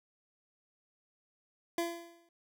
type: tone with exponential decay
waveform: 25% pulse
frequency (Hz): 339.6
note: F4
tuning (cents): -48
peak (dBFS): -25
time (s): 1.78-2.29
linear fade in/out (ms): 2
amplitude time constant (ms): 110
effects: none